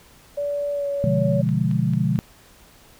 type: tone with pitch glide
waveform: sine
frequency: 576 to 564.8 Hz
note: D5 to C#5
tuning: -34 to +32 cents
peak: -22 dBFS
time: 0.37-1.42 s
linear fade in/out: 10 ms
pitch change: -34 cents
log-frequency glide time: 0.72-0.88 s
type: chord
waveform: sine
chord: B diminished seventh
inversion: none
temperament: equal with one note detuned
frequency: 124.33 / 146.83 / 174.61 / 207.7 Hz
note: B2 / D3 / F3 / Ab3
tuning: +12 / 0 / 0 / 0 cents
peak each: -23 / -23 / -23 / -25 dBFS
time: 1.04-2.19 s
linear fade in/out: 0 ms
type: click train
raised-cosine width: 0.3 ms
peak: -27 dBFS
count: 4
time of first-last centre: 1.49-2.158 s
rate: 4.49 Hz
effects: pink hiss -51 dBFS RMS until 2.99 s